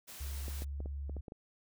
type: noise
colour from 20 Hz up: white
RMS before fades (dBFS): -49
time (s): 0.07-0.65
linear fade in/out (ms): 20
type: tone with pitch glide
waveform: sine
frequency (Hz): 69.3 to 70.35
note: C#2 to C#2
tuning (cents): 0 to +26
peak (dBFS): -37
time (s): 0.2-1.21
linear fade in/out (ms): 10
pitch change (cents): +26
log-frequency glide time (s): 0.43-0.59
type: clicks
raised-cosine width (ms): 2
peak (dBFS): -32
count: 8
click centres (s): 0.482 / 0.621 / 0.804 / 0.859 / 1.096 / 1.167 / 1.282 / 1.321
effects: none